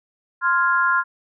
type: chord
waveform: sine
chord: F minor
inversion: second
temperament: equal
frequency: 1046.5 / 1396.9 / 1661.2 Hz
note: C6 / F6 / Ab6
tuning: 0 / 0 / 0 cents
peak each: -20 / -18 / -24 dBFS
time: 0.41-1.04 s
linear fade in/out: 50 ms
effects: none